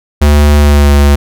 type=tone with pitch glide; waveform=square; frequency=73.42 to 71.45 Hz; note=D2 to D2; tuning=0 to -47 cents; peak=-4 dBFS; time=0.21-1.16 s; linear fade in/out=10 ms; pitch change=-47 cents; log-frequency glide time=0.57-0.92 s; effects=none